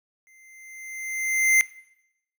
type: tone with exponential growth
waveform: square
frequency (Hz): 2082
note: C7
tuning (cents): -9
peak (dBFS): -15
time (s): 0.27-1.61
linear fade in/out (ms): 0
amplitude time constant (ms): 290
effects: noise-tail reverb RT60 0.8 s tail -19 dB re dry